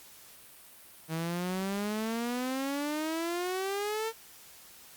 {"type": "exponential sweep", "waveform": "sawtooth", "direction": "up", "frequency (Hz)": [158.5, 455.8], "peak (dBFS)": -27, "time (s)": [1.08, 4.13], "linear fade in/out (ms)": 50, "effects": ["white hiss -53 dBFS RMS until 4.96 s", "Opus 48 kbps"]}